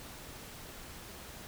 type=silence; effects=pink hiss -48 dBFS RMS until 1.47 s